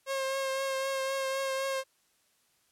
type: tone with vibrato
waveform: sawtooth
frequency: 537 Hz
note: C5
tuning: 45 cents sharp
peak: -26 dBFS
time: 0.06-1.84 s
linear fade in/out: 50 ms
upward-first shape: triangle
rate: 3.9 Hz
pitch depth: 24 cents each way
effects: white hiss -70 dBFS RMS until 2.71 s + low-pass 12000 Hz 12 dB/octave